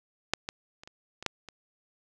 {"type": "clicks", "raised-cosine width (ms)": 0.2, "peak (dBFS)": [-7, -16, -29, -29, -24, -10, -26], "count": 7, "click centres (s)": [0.336, 0.489, 0.835, 0.875, 1.226, 1.263, 1.487], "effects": []}